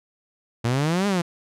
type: exponential two-way sweep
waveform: sawtooth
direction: up then down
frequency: 112.9 to 207.7 to 166 Hz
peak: -16 dBFS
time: 0.64-1.22 s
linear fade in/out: 10 ms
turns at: 1.07 s
effects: low-pass 9000 Hz 12 dB/octave